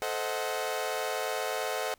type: chord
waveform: sawtooth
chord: A diminished seventh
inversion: none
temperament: equal with one note detuned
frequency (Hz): 440 / 523.3 / 632 / 740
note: A4 / C5 / Eb5 / Gb5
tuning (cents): 0 / 0 / +27 / 0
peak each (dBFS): -32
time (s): 0.02-1.94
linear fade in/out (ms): 0
effects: pink hiss -64 dBFS RMS until 1.98 s